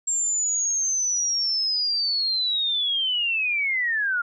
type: linear sweep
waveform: sine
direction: down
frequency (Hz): 7459 to 1384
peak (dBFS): -21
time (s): 0.07-4.22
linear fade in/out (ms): 10
effects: none